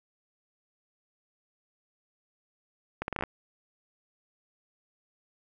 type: accelerating click train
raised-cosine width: 0.5 ms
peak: -16 dBFS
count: 8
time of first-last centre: 3.02-3.237 s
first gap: 61 ms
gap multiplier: 0.76
effects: none